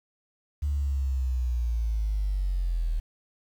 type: linear sweep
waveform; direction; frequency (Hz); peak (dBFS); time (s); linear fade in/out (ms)
sine; down; 73.42 to 38.89; -23; 0.62-3; 10
effects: tanh soft clip ceiling -20 dBFS + 9-bit